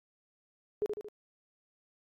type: tone with echo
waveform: sine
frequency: 418.8 Hz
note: G#4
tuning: 15 cents sharp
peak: -27 dBFS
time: 0.82-0.86 s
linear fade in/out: 0 ms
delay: 75 ms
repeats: 3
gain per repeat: -5 dB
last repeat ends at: 1.085 s
effects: AAC 48 kbps